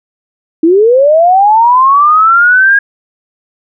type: linear sweep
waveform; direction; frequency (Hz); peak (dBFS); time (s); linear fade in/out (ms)
sine; up; 311.1 to 1644; -3; 0.63-2.79; 5
effects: none